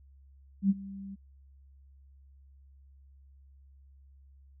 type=tone with ADSR envelope; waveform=sine; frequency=196 Hz; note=G3; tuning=in tune; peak=-19 dBFS; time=0.62-1.16 s; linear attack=78 ms; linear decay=34 ms; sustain=-20 dB; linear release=21 ms; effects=added 68 Hz sine -54 dBFS peak until 4.6 s